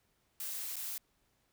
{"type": "noise with dropouts", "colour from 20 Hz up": "blue", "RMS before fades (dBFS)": -40, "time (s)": [0.4, 0.98], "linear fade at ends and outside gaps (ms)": 2, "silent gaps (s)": [0.758, 0.765], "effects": ["pink hiss -75 dBFS RMS until 1.52 s"]}